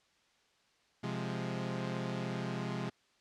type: chord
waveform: sawtooth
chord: F minor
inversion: second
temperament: equal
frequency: 130.81 / 174.61 / 207.7 Hz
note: C3 / F3 / Ab3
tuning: 0 / 0 / 0 cents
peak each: -35 / -36 / -36 dBFS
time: 1.03-2.9 s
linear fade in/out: 10 ms
effects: white hiss -70 dBFS RMS until 3.2 s + low-pass 5000 Hz 12 dB/octave